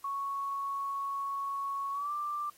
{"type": "tone with pitch glide", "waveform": "sine", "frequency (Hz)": [1108.7, 1181.4], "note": ["C#6", "D6"], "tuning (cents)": [0, 10], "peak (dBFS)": -32, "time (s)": [0.04, 2.5], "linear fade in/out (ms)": 5, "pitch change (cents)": 110, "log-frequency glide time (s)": [1.92, 2.12], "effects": ["white hiss -61 dBFS RMS until 2.57 s", "AAC 48 kbps"]}